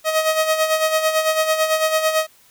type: tone with tremolo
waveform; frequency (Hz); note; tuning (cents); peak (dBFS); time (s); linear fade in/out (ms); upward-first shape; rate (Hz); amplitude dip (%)
sawtooth; 631; D#5; +24; -10; 0.04-2.27; 50; sine; 9; 60
effects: white hiss -53 dBFS RMS until 2.5 s